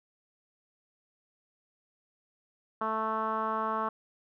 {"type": "tone with low-pass filter", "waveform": "10% pulse", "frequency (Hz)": 220, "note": "A3", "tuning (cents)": 0, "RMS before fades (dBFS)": -31, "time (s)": [2.81, 3.89], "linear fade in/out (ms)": 5, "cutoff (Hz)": 1200, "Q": 4.1, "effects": []}